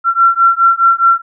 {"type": "beating tone pair", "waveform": "sine", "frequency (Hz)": [1358, 1362.8], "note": ["F6", "F6"], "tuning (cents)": [-49, -43], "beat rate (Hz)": 4.8, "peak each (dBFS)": -10, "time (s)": [0.04, 1.22], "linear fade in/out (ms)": 50, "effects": []}